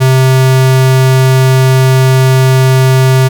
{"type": "tone", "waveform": "square", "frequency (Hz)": 130.9, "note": "C3", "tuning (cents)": 1, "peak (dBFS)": -5, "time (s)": [0, 3.29], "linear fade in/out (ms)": 20, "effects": []}